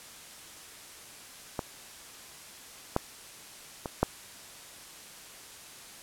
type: clicks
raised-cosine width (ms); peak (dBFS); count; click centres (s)
1; -16 / -10 / -19 / -8; 4; 1.592 / 2.964 / 3.858 / 4.03
effects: white hiss -48 dBFS RMS until 6.02 s + low-pass 11000 Hz 12 dB/octave